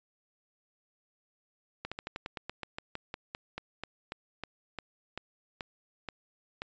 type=slowing click train; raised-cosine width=0.3 ms; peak=-21 dBFS; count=22; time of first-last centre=1.85-6.619 s; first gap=66 ms; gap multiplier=1.11; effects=resampled to 16000 Hz